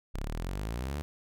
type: exponential sweep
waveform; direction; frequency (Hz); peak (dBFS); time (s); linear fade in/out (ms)
sawtooth; up; 32.12 to 77.3; -29; 0.14-1.02; 0
effects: none